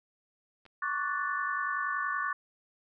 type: clicks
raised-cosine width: 0.3 ms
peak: -40 dBFS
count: 2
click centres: 0.654 / 0.663 s
type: chord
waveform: sine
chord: D major seventh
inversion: third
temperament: equal with one note detuned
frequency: 1108.7 / 1159.2 / 1480 / 1760 Hz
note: C#6 / D6 / F#6 / A6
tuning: 0 / -23 / 0 / 0 cents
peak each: -35 dBFS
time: 0.82-2.33 s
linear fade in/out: 5 ms
effects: none